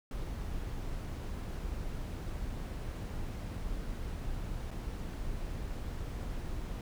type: noise with dropouts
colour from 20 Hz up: brown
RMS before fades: -38 dBFS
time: 0.11-6.81 s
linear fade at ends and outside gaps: 2 ms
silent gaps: 4.708-4.712 s
effects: none